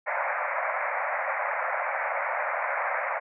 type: band-pass noise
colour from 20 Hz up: pink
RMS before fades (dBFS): -29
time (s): 0.06-3.2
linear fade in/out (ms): 20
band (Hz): 540 to 2300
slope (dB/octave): 96
effects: none